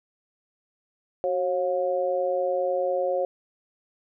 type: tone with amplitude modulation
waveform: sine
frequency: 543 Hz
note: C#5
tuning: 36 cents flat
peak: -18 dBFS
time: 1.24-3.25 s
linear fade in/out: 0 ms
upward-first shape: sine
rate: 170 Hz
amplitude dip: 95%
effects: none